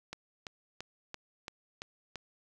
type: click train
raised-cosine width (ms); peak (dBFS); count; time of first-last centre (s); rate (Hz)
0.2; -23; 7; 0.13-2.157; 2.96
effects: 10-bit